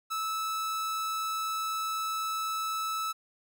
45% pulse tone, 1308 Hz, E6, 14 cents flat, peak -30 dBFS, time 0.1-3.13 s, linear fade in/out 20 ms, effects none

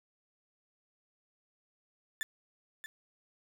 35% pulse tone with echo, 1760 Hz, A6, in tune, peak -31 dBFS, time 2.21-2.23 s, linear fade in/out 0 ms, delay 630 ms, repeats 1, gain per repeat -9 dB, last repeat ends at 2.86 s, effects 11-bit

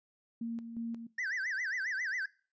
sine tone with tremolo, 231 Hz, A#3, 16 cents flat, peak -34 dBFS, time 0.41-1.07 s, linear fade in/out 5 ms, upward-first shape square, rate 2.8 Hz, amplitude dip 55%
triangle tone with vibrato, 1760 Hz, A6, in tune, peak -31 dBFS, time 1.18-2.26 s, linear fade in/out 5 ms, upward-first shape sine, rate 7.4 Hz, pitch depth 250 cents each way
effects noise-tail reverb RT60 0.4 s tail -21 dB re dry + resampled to 16000 Hz

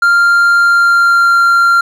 triangle tone with pitch glide, 1394 to 1383.6 Hz, F6 to F6, -4 to -17 cents, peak -4 dBFS, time 0.02-1.81 s, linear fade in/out 5 ms, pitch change -13 cents, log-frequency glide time 0.58-1.37 s, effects none

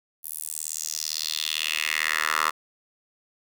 10% pulse tone with high-pass filter sweep, 77.78 Hz, D#2, in tune, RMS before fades -28 dBFS, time 0.23-2.51 s, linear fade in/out 20 ms, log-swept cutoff 12000 to 1200 Hz, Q 2.9, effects none

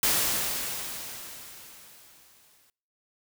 white noise with exponential decay, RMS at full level -23 dBFS, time 0.03-2.7 s, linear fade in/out 2 ms, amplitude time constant 580 ms, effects noise-tail reverb RT60 0.6 s tail -26 dB re dry

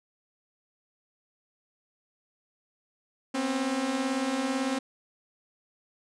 sawtooth beating tone pair, 249.5 / 267.5 Hz, B3 / C4, +18 / +38 cents, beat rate 18 Hz, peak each -29 / -24 dBFS, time 3.34-4.79 s, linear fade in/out 10 ms, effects resampled to 22050 Hz

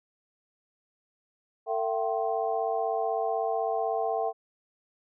sine tone cluster, 450.3 / 672 / 768 / 1058 Hz, A4 / E5 / G5 / C6, +40 / +33 / -36 / +19 cents, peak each -31 / -30 / -30 / -39 dBFS, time 1.66-4.33 s, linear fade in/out 50 ms, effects none

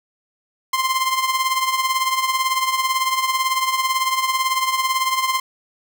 sawtooth tone with tremolo, 1046.5 Hz, C6, in tune, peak -11 dBFS, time 0.73-5.4 s, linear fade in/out 5 ms, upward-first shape triangle, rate 18 Hz, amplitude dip 70%, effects none

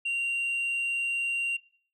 sine tone, 2764 Hz, F7, 19 cents flat, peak -24 dBFS, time 0.05-1.57 s, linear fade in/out 10 ms, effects noise-tail reverb RT60 0.5 s tail -21 dB re dry + tanh soft clip ceiling -26 dBFS

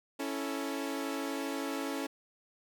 sawtooth chord, A major, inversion first, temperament equal, 277.2 / 329.6 / 440 Hz, C#4 / E4 / A4, 0 / 0 / 0 cents, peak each -32 / -36 / -37 dBFS, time 0.19-2.07 s, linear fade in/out 10 ms, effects none

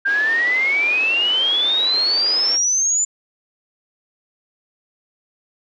sine exponential sweep, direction up, 1583 to 7140 Hz, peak -15 dBFS, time 0.05-3.05 s, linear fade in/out 10 ms
pink band-pass noise, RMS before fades -33 dBFS, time 0.05-2.59 s, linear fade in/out 50 ms, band 330 to 4600 Hz, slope 24 dB/octave
effects none

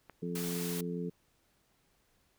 click, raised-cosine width 0.5 ms, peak -33 dBFS, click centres 0.097 s
harmonic tone, 86.8 Hz, F2, 10 cents flat, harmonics 2 / 3 / 4 / 5, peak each -36 / -42 / -45 / -40 dBFS, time 0.22-1.1 s, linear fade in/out 10 ms
white noise, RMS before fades -41 dBFS, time 0.35-0.81 s, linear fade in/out 5 ms
effects pink hiss -72 dBFS RMS until 2.38 s

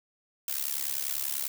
blue noise with amplitude modulation, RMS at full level -28 dBFS, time 0.48-1.48 s, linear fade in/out 2 ms, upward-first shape sine, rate 70.1 Hz, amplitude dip 95%, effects none

